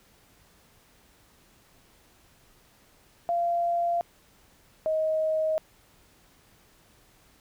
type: tone pair in turn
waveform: sine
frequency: 689 / 629.5 Hz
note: F5 / D#5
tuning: -24 / +20 cents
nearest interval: major second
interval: 156 cents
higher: first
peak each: -23 dBFS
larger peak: neither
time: 3.29-4.01 / 4.86-5.58 s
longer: neither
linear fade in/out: 0 ms
effects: pink hiss -60 dBFS RMS until 7.4 s